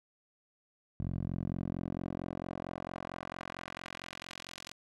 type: tone with band-pass filter sweep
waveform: 10% pulse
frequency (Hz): 44.42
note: F1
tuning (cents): +30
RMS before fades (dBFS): -40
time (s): 1-4.73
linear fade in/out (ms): 0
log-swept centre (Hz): 110 to 4900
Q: 0.85
effects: none